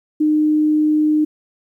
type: tone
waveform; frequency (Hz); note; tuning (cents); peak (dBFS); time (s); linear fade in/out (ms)
sine; 305.1; D#4; -34; -12; 0.2-1.25; 10
effects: 9-bit